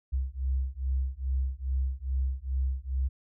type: beating tone pair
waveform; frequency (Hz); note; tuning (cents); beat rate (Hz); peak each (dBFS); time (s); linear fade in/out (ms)
sine; 64.6 / 67; C2 / C2; -21 / +42; 2.4; -30; 0.12-3.09; 20
effects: none